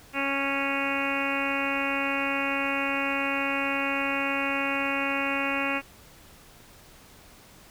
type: harmonic tone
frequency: 276.4 Hz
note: C#4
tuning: 5 cents flat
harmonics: 1 / 2 / 3 / 4 / 5 / 6 / 7 / 8 / 9 / 10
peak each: -32 / -34 / -36 / -35 / -35 / -37 / -37 / -34 / -32 / -34 dBFS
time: 0.13-5.82 s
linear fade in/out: 50 ms
effects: pink hiss -52 dBFS RMS until 7.7 s